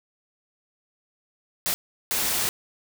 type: noise bursts at uneven times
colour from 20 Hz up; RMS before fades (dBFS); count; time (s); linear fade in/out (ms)
white; -25; 2; 1.66-1.74 / 2.11-2.49; 0
effects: none